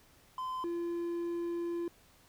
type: tone pair in turn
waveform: triangle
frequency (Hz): 1027 / 342.7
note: C6 / F4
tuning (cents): -33 / -33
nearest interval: octave + perfect fifth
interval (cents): 1900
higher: first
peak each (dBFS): -33 / -31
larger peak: second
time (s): 0.38-0.64 / 0.64-1.88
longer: second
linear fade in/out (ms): 2
effects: pink hiss -63 dBFS RMS until 2.28 s